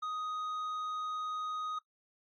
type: tone with tanh clipping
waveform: triangle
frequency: 1249 Hz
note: D#6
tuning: 6 cents sharp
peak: -36 dBFS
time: 0.02-1.79 s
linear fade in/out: 10 ms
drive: 10 dB
effects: noise-tail reverb RT60 0.1 s tail -23 dB re dry + AAC 32 kbps